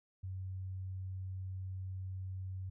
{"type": "tone", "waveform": "sine", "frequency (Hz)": 94, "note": "F#2", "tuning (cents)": 28, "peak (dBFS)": -39, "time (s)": [0.23, 2.7], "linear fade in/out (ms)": 10, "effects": []}